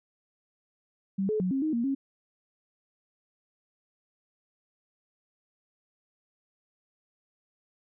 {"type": "tone with pitch steps", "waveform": "sine", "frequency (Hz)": [194, 429.9, 183.6, 269.3, 311.5, 234.7, 272.6], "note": ["G3", "A4", "F#3", "C#4", "D#4", "A#3", "C#4"], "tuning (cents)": [-18, -40, -13, -50, 2, 12, -29], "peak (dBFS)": -25, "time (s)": [1.18, 1.95], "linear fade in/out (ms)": 10, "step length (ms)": 110, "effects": []}